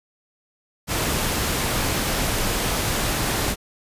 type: noise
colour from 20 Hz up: pink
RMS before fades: -23 dBFS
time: 0.87-3.56 s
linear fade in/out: 50 ms
effects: resampled to 32000 Hz